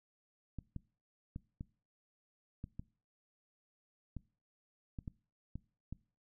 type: clicks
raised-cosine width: 5 ms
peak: -30 dBFS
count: 11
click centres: 0.587 / 0.763 / 1.361 / 1.609 / 2.641 / 2.795 / 4.167 / 4.988 / 5.078 / 5.556 / 5.926 s
effects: noise-tail reverb RT60 0.4 s tail -22 dB re dry